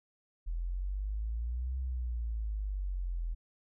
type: exponential two-way sweep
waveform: sine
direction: up then down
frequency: 40.72 to 65.41 to 40.72 Hz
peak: -32 dBFS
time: 0.46-3.35 s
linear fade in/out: 20 ms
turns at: 1.78 s
effects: none